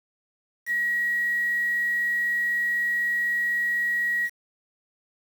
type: tone with quantisation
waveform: sine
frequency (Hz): 1908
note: A#6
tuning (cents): +40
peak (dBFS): -22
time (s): 0.66-4.3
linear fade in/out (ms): 50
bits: 7
effects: none